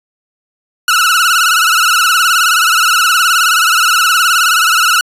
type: tone with vibrato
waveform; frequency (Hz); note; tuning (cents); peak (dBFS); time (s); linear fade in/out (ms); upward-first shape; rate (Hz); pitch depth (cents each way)
sawtooth; 1382; F6; -19; -4; 0.88-5.01; 2; sine; 19; 120
effects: resampled to 32000 Hz